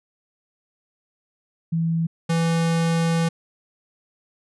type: tone pair in turn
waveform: sine / square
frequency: 164.81 / 165.86 Hz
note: E3 / E3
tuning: 0 / +11 cents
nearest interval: unison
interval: 11 cents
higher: second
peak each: -19 dBFS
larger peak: neither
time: 1.72-2.07 / 2.29-3.29 s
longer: second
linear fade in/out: 10 ms
effects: resampled to 24000 Hz